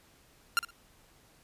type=tone with echo; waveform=sawtooth; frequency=1389 Hz; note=F6; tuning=10 cents flat; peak=-19 dBFS; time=0.57-0.59 s; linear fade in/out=0 ms; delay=58 ms; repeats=2; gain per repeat=-14 dB; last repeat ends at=0.706 s; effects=pink hiss -62 dBFS RMS until 1.43 s + resampled to 32000 Hz